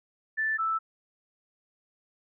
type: tone pair in turn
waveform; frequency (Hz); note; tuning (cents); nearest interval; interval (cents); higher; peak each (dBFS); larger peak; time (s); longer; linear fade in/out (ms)
sine; 1760 / 1318.5; A6 / E6; 0 / 0; perfect fourth; 500; first; -25; neither; 0.37-0.58 / 0.58-0.79; neither; 20
effects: none